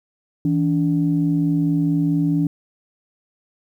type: tone pair together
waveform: sine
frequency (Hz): 162.89 / 287.4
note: E3 / D4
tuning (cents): -20 / -37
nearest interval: minor seventh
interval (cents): 983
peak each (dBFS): -18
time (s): 0.45-2.47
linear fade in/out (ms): 2
effects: tanh soft clip ceiling -8 dBFS + 9-bit